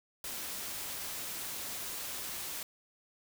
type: noise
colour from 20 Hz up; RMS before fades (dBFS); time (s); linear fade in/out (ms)
white; -40; 0.24-2.63; 2
effects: none